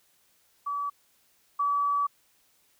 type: tone pair in turn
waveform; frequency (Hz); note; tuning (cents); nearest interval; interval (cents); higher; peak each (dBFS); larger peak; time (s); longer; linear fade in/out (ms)
sine; 1146 / 1146; D6 / D6; -43 / -43; unison; 0; neither; -28 / -23; second; 0.66-0.9 / 1.59-2.07; second; 10
effects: white hiss -66 dBFS RMS until 2.79 s